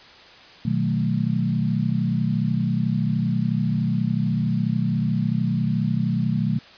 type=chord; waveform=sine; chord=B dominant seventh; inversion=none; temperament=equal with one note detuned; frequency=123.47 / 155.56 / 186.18 / 220 Hz; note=B2 / D#3 / F#3 / A3; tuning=0 / 0 / +11 / 0 cents; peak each=-25 dBFS; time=0.65-6.59 s; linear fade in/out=5 ms; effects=white hiss -46 dBFS RMS until 6.77 s + resampled to 11025 Hz